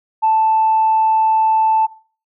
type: tone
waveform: sine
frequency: 880 Hz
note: A5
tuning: in tune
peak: -10 dBFS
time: 0.22-1.87 s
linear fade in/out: 20 ms
effects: noise-tail reverb RT60 0.4 s tail -19 dB re dry + tanh soft clip ceiling -6 dBFS